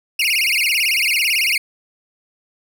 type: tone with vibrato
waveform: 35% pulse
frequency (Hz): 2461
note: D#7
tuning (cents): -20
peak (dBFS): -13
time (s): 0.19-1.58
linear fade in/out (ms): 5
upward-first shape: sine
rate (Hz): 18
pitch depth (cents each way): 270
effects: none